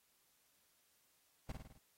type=noise with echo; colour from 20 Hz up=brown; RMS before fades=-40 dBFS; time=1.49-1.52 s; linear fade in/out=5 ms; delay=52 ms; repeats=5; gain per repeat=-4 dB; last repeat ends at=1.78 s; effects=white hiss -75 dBFS RMS until 1.97 s + AAC 48 kbps